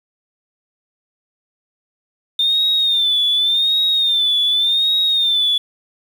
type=tone with vibrato; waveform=triangle; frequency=3606 Hz; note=A7; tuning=42 cents sharp; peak=-10 dBFS; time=2.39-5.58 s; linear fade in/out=5 ms; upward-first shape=sine; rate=0.87 Hz; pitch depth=84 cents each way; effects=tanh soft clip ceiling -11 dBFS + 7-bit